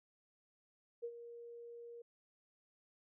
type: tone with ADSR envelope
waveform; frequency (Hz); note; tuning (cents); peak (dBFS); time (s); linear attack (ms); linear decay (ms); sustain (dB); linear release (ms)
sine; 471.1; A#4; +18; -38; 1.02-2.02; 23; 63; -11; 6
effects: none